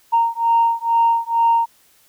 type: beating tone pair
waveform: sine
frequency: 924 / 926.2 Hz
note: A#5 / A#5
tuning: -16 / -11 cents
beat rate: 2.2 Hz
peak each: -16 dBFS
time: 0.12-1.66 s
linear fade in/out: 20 ms
effects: tanh soft clip ceiling -7 dBFS + white hiss -55 dBFS RMS until 2.08 s